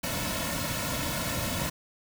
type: noise with comb filter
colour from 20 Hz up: pink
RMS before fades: -31 dBFS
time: 0.03-1.7 s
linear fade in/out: 10 ms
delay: 2.5 ms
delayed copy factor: -1
effects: none